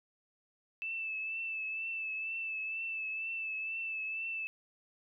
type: tone with vibrato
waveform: sine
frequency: 2637 Hz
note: E7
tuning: in tune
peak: -35 dBFS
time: 0.82-4.47 s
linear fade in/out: 0 ms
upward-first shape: triangle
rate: 2.1 Hz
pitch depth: 36 cents each way
effects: none